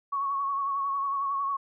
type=tone with vibrato; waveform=sine; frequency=1108.7 Hz; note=C#6; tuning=in tune; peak=-26 dBFS; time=0.12-1.57 s; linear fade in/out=10 ms; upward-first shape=sine; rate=11 Hz; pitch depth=34 cents each way; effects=none